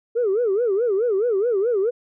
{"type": "tone with vibrato", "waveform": "sine", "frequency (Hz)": 433.1, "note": "A4", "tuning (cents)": -27, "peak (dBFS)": -16, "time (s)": [0.15, 1.91], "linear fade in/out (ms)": 20, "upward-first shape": "sine", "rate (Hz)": 4.7, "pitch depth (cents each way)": 230, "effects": ["tanh soft clip ceiling -14 dBFS"]}